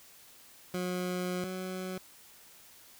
20% pulse tone pair in turn, 180.8 / 185.45 Hz, F#3 / F#3, -40 / +4 cents, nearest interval unison, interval 44 cents, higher second, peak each -27 / -31 dBFS, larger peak first, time 0.74-1.44 / 1.44-1.98 s, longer first, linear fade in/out 2 ms, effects white hiss -56 dBFS RMS until 2.99 s

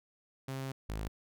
sawtooth tone pair in turn, 133.8 / 53.1 Hz, C3 / G#1, +39 / +39 cents, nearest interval octave + major third, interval 1600 cents, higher first, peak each -33 / -32 dBFS, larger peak second, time 0.48-0.72 / 0.89-1.08 s, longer first, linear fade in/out 5 ms, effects none

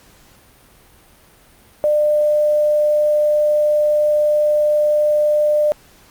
sine tone with quantisation, 599 Hz, D5, 34 cents sharp, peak -12 dBFS, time 1.84-5.72 s, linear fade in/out 0 ms, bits 7, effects pink hiss -49 dBFS RMS until 6.1 s + Opus 48 kbps

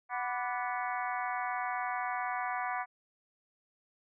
harmonic tone with a mistuned harmonic, 246.9 Hz, B3, in tune, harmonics 3 / 4 / 5 / 6 / 7 / 8 / 9, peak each -36 / -38 / -40 / -42 / -43 / -44 / -45 dBFS, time 0.09-2.86 s, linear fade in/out 50 ms, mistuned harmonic 5, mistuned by -84 cents, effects none

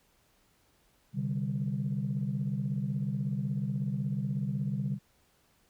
sine chord, C suspended second, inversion none, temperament just, 130.81 / 147.16 / 196.22 Hz, C3 / D3 / G3, 0 / +4 / +2 cents, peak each -33 dBFS, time 1.13-4.99 s, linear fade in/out 50 ms, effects tanh soft clip ceiling -22 dBFS + pink hiss -68 dBFS RMS until 5.69 s

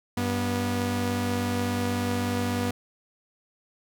sawtooth tone pair together, 96.47 / 243.1 Hz, G2 / B3, -27 / -27 cents, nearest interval octave + major third, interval 1600 cents, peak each -25 / -23 dBFS, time 0.17-2.71 s, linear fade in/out 5 ms, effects none

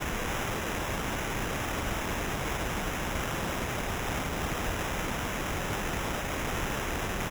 pink noise with sample-and-hold, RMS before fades -32 dBFS, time 0-7.3 s, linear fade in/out 20 ms, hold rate 4410 Hz, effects none

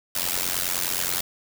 white noise with amplitude modulation, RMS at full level -22 dBFS, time 0.15-1.21 s, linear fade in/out 5 ms, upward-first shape sine, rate 89.4 Hz, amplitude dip 95%, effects none

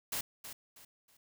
white noise with echo, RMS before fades -36 dBFS, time 0.12-0.21 s, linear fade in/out 5 ms, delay 320 ms, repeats 3, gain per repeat -10 dB, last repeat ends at 1.17 s, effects none

